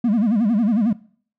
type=tone with vibrato; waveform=triangle; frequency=220 Hz; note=A3; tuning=in tune; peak=-12 dBFS; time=0.04-0.93 s; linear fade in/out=5 ms; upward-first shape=sine; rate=11 Hz; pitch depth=190 cents each way; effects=noise-tail reverb RT60 0.5 s tail -22 dB re dry + tanh soft clip ceiling -9 dBFS